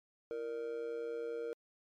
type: tone with amplitude modulation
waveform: triangle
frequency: 466.2 Hz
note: A#4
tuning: in tune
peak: -32 dBFS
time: 0.31-1.53 s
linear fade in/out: 0 ms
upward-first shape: sine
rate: 130 Hz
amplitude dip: 70%
effects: MP3 64 kbps